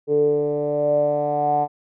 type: tone with low-pass filter sweep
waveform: 10% pulse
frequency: 147 Hz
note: D3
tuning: 2 cents sharp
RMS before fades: -20 dBFS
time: 0.07-1.68 s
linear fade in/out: 50 ms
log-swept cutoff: 420 to 780 Hz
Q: 9.7
effects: none